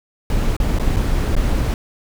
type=noise with dropouts; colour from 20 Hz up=brown; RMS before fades=-17 dBFS; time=0.3-1.74 s; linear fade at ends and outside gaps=1 ms; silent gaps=0.566-0.601 / 0.787-0.797 / 0.962-0.967 / 1.353-1.365 s; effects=none